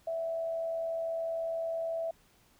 sine tone with frequency modulation, 659.3 Hz, E5, in tune, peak -31 dBFS, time 0.07-2.11 s, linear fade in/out 5 ms, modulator 89 Hz, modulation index 0.22, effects pink hiss -65 dBFS RMS until 2.59 s

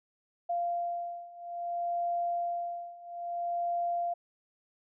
sine beating tone pair, 693 / 693.6 Hz, F5 / F5, -14 / -12 cents, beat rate 0.6 Hz, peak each -35 / -33 dBFS, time 0.49-4.14 s, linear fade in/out 10 ms, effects none

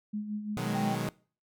sine tone with tremolo, 210 Hz, G#3, 19 cents sharp, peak -30 dBFS, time 0.13-0.93 s, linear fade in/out 10 ms, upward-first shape sine, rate 5.8 Hz, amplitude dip 55%
sawtooth chord, G# minor seventh, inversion first, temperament equal, 123.47 / 155.56 / 185 / 207.7 Hz, B2 / D#3 / F#3 / G#3, 0 / 0 / 0 / 0 cents, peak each -32 dBFS, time 0.57-1.09 s, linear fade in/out 0 ms
sine tone, 784 Hz, G5, in tune, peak -33 dBFS, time 0.75-0.95 s, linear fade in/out 0 ms
effects noise-tail reverb RT60 0.4 s tail -22 dB re dry

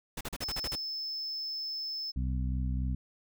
pink noise bursts, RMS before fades -37 dBFS, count 8, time 0.17-0.755 s, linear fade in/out 5 ms, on 39 ms, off 39 ms
triangle tone, 5250 Hz, E8, 8 cents flat, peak -33 dBFS, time 0.41-2.12 s, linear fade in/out 20 ms
harmonic tone, 63.7 Hz, C2, 46 cents flat, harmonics 1 / 2 / 3 / 4, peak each -30 / -36 / -40 / -42 dBFS, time 2.16-2.95 s, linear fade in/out 5 ms
effects none

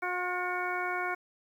harmonic tone with a mistuned harmonic, 360 Hz, F#4, 47 cents flat, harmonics 1 / 2 / 3 / 4 / 5 / 6, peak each -38 / -36 / -37 / -35 / -43 / -37 dBFS, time 0.02-1.15 s, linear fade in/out 10 ms, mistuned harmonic 6, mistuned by +55 cents, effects 10-bit

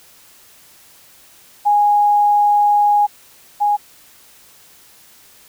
sine tone pair in turn, 826 / 826 Hz, G#5 / G#5, -10 / -10 cents, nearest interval unison, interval 0 cents, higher neither, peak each -10 / -12 dBFS, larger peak first, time 1.65-3.07 / 3.6-3.77 s, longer first, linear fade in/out 20 ms, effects white hiss -47 dBFS RMS until 5.48 s

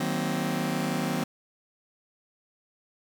sawtooth chord, C half-diminished seventh, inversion first, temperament just, 156.98 / 188.37 / 235.5 / 261.6 Hz, Eb3 / Gb3 / Bb3 / C4, +16 / +31 / +18 / 0 cents, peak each -28 dBFS, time 0-1.24 s, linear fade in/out 5 ms, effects none

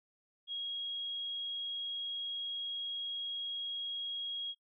sine tone, 3290 Hz, G#7, 17 cents flat, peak -36 dBFS, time 0.47-4.55 s, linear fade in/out 50 ms, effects noise-tail reverb RT60 0.1 s tail -22 dB re dry

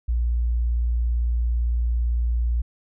sine tone, 58.9 Hz, A#1, 19 cents sharp, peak -19 dBFS, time 0.08-2.62 s, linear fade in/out 10 ms, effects none

